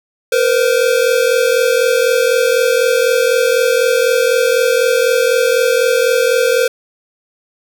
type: tone pair together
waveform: square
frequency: 469 / 513 Hz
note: A#4 / C5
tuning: +11 / -34 cents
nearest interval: major second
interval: 155 cents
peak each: -14 dBFS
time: 0.32-6.68 s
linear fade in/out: 5 ms
effects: none